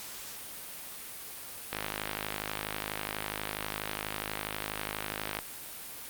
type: click train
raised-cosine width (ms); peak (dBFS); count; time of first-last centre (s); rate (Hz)
0.3; -16; 192; 1.73-5.389; 52.2
effects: white hiss -43 dBFS RMS until 6.09 s + Opus 48 kbps